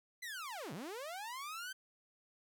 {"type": "linear two-way sweep", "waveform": "sawtooth", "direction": "down then up", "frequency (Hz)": [2050, 130.81, 1568], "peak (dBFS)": -39, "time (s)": [0.22, 1.73], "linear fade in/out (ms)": 10, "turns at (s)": 0.73, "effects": []}